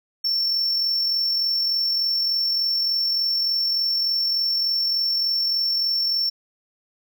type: tone with amplitude modulation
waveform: triangle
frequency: 5420 Hz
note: E8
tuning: 47 cents sharp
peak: -17 dBFS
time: 0.24-6.3 s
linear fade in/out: 10 ms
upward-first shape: sine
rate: 43.4 Hz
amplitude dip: 30%
effects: none